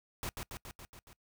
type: noise with echo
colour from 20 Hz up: pink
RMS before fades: -38 dBFS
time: 0.23-0.29 s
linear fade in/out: 0 ms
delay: 140 ms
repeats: 6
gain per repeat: -3 dB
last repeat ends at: 1.13 s
effects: noise-tail reverb RT60 0.1 s tail -23 dB re dry